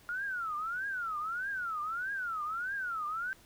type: tone with vibrato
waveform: sine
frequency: 1396.9 Hz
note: F6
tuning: in tune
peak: -33 dBFS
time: 0.09-3.33 s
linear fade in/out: 0 ms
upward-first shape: triangle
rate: 1.6 Hz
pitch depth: 290 cents each way
effects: pink hiss -60 dBFS RMS until 3.45 s